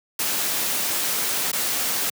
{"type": "noise with dropouts", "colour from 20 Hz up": "white", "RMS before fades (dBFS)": -24, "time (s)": [0.19, 2.1], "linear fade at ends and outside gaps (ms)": 5, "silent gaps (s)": [1.517, 1.529], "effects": ["high-pass 150 Hz 12 dB/octave"]}